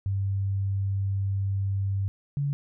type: tone pair in turn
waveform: sine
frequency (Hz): 98 / 141.99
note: G2 / C#3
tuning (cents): 0 / +42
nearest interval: tritone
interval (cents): 642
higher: second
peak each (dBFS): -24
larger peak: neither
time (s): 0.06-2.08 / 2.37-2.53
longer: first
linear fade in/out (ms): 0
effects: none